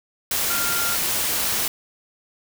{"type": "tone in noise", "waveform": "sine", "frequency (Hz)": 1394, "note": "F6", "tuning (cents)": -4, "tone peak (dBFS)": -27, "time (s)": [0.5, 0.95], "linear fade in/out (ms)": 2, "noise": "white", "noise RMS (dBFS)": -23, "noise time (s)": [0.31, 1.68], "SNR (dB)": -7, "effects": []}